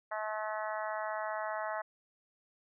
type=harmonic tone; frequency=215 Hz; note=A3; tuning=40 cents flat; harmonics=3 / 4 / 5 / 6 / 7 / 8 / 9; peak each=-38 / -40 / -42 / -44 / -45 / -46 / -47 dBFS; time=0.11-1.82 s; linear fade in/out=10 ms; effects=none